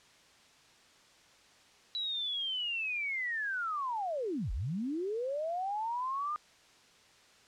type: linear two-way sweep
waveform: sine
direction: down then up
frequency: 3951 to 37.21 to 1227 Hz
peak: -32 dBFS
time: 1.95-6.36 s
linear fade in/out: 0 ms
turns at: 4.52 s
effects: white hiss -61 dBFS RMS until 7.47 s + low-pass 6000 Hz 12 dB/octave